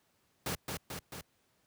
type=noise with echo; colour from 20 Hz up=pink; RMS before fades=-35 dBFS; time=0.46-0.55 s; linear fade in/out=2 ms; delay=220 ms; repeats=3; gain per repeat=-3 dB; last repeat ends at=1.21 s; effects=pink hiss -73 dBFS RMS until 1.66 s + high-pass 80 Hz 12 dB/octave